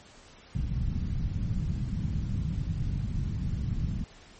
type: low-pass noise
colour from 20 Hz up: white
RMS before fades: -30 dBFS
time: 0.55-4.04 s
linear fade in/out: 2 ms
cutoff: 160 Hz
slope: 24 dB/octave
effects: pink hiss -53 dBFS RMS until 4.39 s + MP3 32 kbps